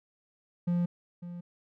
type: tone with echo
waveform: triangle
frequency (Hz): 174.61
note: F3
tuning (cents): 0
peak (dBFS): -23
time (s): 0.67-0.86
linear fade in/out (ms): 10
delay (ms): 550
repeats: 1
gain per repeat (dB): -13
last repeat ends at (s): 1.41
effects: none